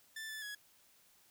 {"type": "tone with pitch steps", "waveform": "sawtooth", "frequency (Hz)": [1767, 1748, 1675], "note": ["A6", "A6", "G#6"], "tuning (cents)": [7, -12, 14], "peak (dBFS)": -39, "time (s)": [0.16, 0.55], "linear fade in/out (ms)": 5, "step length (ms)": 130, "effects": ["white hiss -67 dBFS RMS until 1.3 s"]}